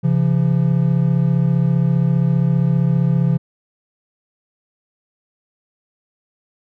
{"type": "tone pair together", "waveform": "triangle", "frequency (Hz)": [135.1, 170.22], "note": ["C#3", "F3"], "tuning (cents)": [-44, -44], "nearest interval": "major third", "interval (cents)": 400, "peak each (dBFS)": -14, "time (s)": [0.03, 3.38], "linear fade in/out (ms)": 20, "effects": []}